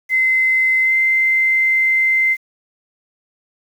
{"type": "tone with pitch glide", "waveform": "sine", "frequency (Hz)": [2058, 2077], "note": ["C7", "C7"], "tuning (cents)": [-29, -13], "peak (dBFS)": -12, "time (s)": [0.09, 2.37], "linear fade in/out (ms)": 50, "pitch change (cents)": 16, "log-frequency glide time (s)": [0.83, 0.94], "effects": ["7-bit"]}